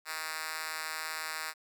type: tone with high-pass filter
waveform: 5% pulse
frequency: 158 Hz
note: D#3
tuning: 27 cents sharp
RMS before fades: -38 dBFS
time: 0.05-1.54 s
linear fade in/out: 50 ms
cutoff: 1400 Hz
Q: 0.65
effects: none